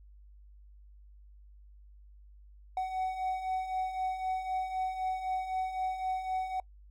triangle beating tone pair, 747 / 750.9 Hz, F#5 / F#5, +16 / +25 cents, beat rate 3.9 Hz, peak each -37 / -30 dBFS, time 2.77-6.6 s, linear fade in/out 2 ms, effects noise-tail reverb RT60 0.1 s tail -24 dB re dry + added 50 Hz sine -52 dBFS peak until 6.9 s

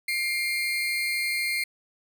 35% pulse tone pair together, 2118 / 2366 Hz, C7 / D7, +21 / +12 cents, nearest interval major second, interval 191 cents, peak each -24 / -32 dBFS, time 0.08-1.64 s, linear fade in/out 5 ms, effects none

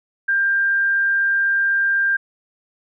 sine tone, 1592 Hz, G6, 26 cents sharp, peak -15 dBFS, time 0.28-2.17 s, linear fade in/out 10 ms, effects none

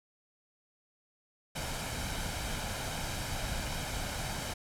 pink noise with comb filter, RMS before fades -36 dBFS, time 1.55-4.54 s, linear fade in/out 10 ms, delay 1.3 ms, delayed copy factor +0.5, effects low-pass 11000 Hz 12 dB/octave

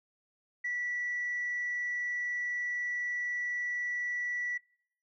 sine tone, 1954 Hz, B6, 19 cents flat, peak -30 dBFS, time 0.64-4.58 s, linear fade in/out 10 ms, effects noise-tail reverb RT60 0.6 s tail -24 dB re dry + tanh soft clip ceiling -27 dBFS

